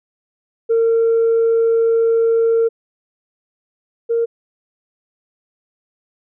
sine tone pair in turn, 457 / 463.4 Hz, A#4 / A#4, -34 / -10 cents, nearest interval unison, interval 24 cents, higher second, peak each -10 / -13 dBFS, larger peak first, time 0.69-2.69 / 4.09-4.26 s, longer first, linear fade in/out 20 ms, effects tanh soft clip ceiling -9 dBFS

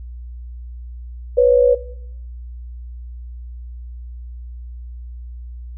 sine tone pair together, 493.9 / 552.5 Hz, B4 / C#5, 0 / -6 cents, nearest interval major second, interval 194 cents, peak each -10 / -15 dBFS, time 1.37-1.75 s, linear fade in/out 10 ms, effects noise-tail reverb RT60 0.7 s tail -17 dB re dry + added 60 Hz sine -30 dBFS peak until 5.77 s

